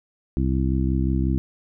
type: harmonic tone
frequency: 65.6 Hz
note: C2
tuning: 5 cents sharp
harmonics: 1 / 2 / 3 / 4 / 5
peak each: -22 / -25 / -27 / -28 / -29 dBFS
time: 0.37-1.38 s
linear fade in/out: 0 ms
effects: none